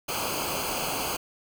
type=noise with comb filter; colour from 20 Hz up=pink; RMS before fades=-30 dBFS; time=0.08-1.17 s; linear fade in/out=10 ms; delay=0.54 ms; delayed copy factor=-0.8; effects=none